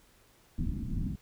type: low-pass noise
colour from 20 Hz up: pink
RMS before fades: -33 dBFS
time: 0.58-1.16 s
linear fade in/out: 5 ms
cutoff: 280 Hz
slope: 48 dB/octave
effects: pink hiss -63 dBFS RMS until 1.21 s